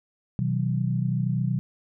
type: tone cluster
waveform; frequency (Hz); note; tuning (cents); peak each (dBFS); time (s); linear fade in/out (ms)
sine; 126.4 / 159.4 / 187.8; B2 / D#3 / F#3; +41 / +42 / +26; -25 / -28 / -28; 0.39-1.59; 0
effects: none